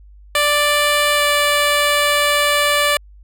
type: tone with pitch glide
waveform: 10% pulse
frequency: 587.3 to 583.9 Hz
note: D5 to D5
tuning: 0 to -10 cents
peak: -5 dBFS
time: 0.35-2.97 s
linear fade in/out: 2 ms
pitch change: -10 cents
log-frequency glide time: 1.16-1.22 s
effects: added 50 Hz sine -40 dBFS peak until 3.23 s